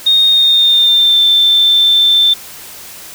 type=tone with pitch glide; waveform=sine; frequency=3700 to 3553 Hz; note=A#7 to A7; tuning=-14 to +16 cents; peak=-6 dBFS; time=0.06-2.34 s; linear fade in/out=10 ms; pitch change=-70 cents; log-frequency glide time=0.31-1.21 s; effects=white hiss -32 dBFS RMS until 3.14 s